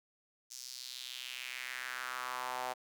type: tone with high-pass filter sweep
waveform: sawtooth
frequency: 126.8 Hz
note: B2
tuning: 46 cents sharp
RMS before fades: -42 dBFS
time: 0.5-2.74 s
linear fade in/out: 20 ms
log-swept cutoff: 6000 to 730 Hz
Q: 2.8
effects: none